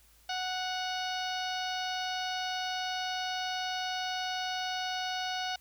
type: harmonic tone with a mistuned harmonic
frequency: 740 Hz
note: F#5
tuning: in tune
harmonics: 1 / 2 / 3 / 4 / 5 / 6 / 7 / 8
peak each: -35 / -39 / -45 / -40 / -42 / -43 / -46 / -48 dBFS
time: 0.29-5.56 s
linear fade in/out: 5 ms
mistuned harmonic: 4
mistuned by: -29 cents
effects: added 56 Hz sine -63 dBFS peak until 5.6 s + white hiss -63 dBFS RMS until 5.6 s